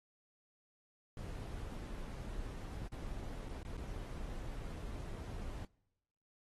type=noise with dropouts; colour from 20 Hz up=brown; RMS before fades=-44 dBFS; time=1.17-5.65 s; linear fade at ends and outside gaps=2 ms; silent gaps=2.877-2.919 / 3.486-3.491 / 3.631-3.649 / 3.77-3.775 s; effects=noise-tail reverb RT60 1.0 s tail -26 dB re dry + AAC 32 kbps